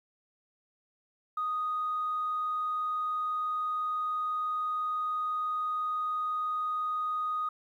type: tone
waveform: sine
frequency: 1243 Hz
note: D#6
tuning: 2 cents flat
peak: -28 dBFS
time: 1.37-7.49 s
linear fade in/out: 5 ms
effects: tanh soft clip ceiling -24 dBFS + 11-bit